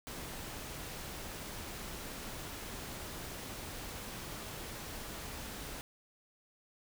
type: noise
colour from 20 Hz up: pink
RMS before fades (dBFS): -44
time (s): 0.07-5.81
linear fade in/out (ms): 0
effects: none